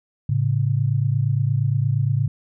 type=tone pair together; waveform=sine; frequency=110 / 138.59 Hz; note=A2 / C#3; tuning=0 / 0 cents; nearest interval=major third; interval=400 cents; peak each=-20 dBFS; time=0.29-2.28 s; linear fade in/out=5 ms; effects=none